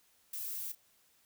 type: noise with echo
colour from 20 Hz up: violet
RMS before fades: -40 dBFS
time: 0.33-0.72 s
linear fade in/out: 5 ms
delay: 32 ms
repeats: 1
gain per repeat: -14 dB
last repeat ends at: 0.752 s
effects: white hiss -69 dBFS RMS until 1.25 s